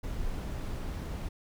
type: noise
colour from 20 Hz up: brown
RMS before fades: -35 dBFS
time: 0.03-1.29 s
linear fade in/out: 10 ms
effects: none